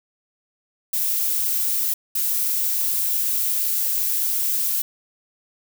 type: noise bursts at uneven times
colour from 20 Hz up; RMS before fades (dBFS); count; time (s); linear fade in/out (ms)
violet; -22; 2; 0.93-1.94 / 2.15-4.82; 5
effects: none